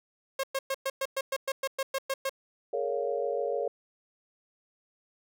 sawtooth tone bursts, 539 Hz, C#5, 49 cents flat, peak -24 dBFS, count 13, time 0.39-2.295 s, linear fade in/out 5 ms, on 45 ms, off 110 ms
sine chord, Bb minor seventh, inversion third, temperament just, 419.5 / 466.2 / 559.4 / 699.2 Hz, Ab4 / Bb4 / Db5 / F5, +17 / 0 / +16 / +2 cents, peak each -34 / -32 / -32 / -37 dBFS, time 2.73-3.68 s, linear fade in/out 5 ms
effects none

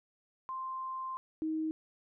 sine tone pair in turn, 1046.5 / 315.5 Hz, C6 / D#4, 0 / +24 cents, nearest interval octave + major sixth, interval 2076 cents, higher first, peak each -36 / -31 dBFS, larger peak second, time 0.49-1.17 / 1.42-1.71 s, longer first, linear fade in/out 0 ms, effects none

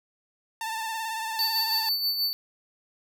sawtooth tone with vibrato, 892 Hz, A5, 23 cents sharp, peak -26 dBFS, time 0.61-1.89 s, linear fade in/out 2 ms, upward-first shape sine, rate 18 Hz, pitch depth 38 cents each way
square tone with tremolo, 4500 Hz, C#8, 25 cents sharp, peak -23 dBFS, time 1.39-2.33 s, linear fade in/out 0 ms, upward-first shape sine, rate 6.2 Hz, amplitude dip 50%
effects none

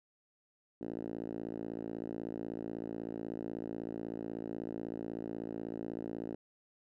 5% pulse tone with band-pass filter, 56.2 Hz, A1, 37 cents sharp, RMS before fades -41 dBFS, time 0.81-6.35 s, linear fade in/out 5 ms, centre 300 Hz, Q 1.9, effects none

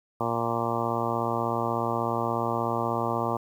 harmonic tone, 116.54 Hz, A#2, in tune, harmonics 1 / 2 / 3 / 4 / 5 / 6 / 7 / 8 / 9 / 10, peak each -34 / -34 / -34 / -34 / -34 / -34 / -34 / -34 / -34 / -34 dBFS, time 0.2-3.37 s, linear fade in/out 5 ms, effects 9-bit

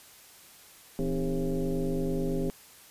sine tone with frequency modulation, 116.54 Hz, A#2, in tune, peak -26 dBFS, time 0.99-2.5 s, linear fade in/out 0 ms, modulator 141 Hz, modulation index 2.6, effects white hiss -53 dBFS RMS until 2.9 s + resampled to 32000 Hz

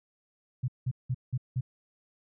sine tone bursts, 126.6 Hz, B2, 43 cents sharp, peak -26 dBFS, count 5, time 0.63-1.61 s, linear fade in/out 10 ms, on 52 ms, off 180 ms, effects none

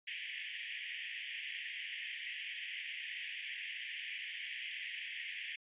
pink band-pass noise, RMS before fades -44 dBFS, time 0.07-5.56 s, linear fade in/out 5 ms, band 1800 to 3300 Hz, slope 96 dB/octave, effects resampled to 8000 Hz

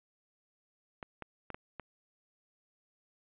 clicks, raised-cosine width 0.5 ms, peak -26 dBFS, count 5, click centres 1.028 / 1.223 / 1.503 / 1.545 / 1.797 s, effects resampled to 8000 Hz

